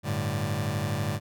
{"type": "chord", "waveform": "sawtooth", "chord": "G suspended second", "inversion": "none", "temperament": "just", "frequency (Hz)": [98, 110.25, 147], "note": ["G2", "A2", "D3"], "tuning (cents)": [0, 4, 2], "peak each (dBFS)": -27, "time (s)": [0.03, 1.2], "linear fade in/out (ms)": 50, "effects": []}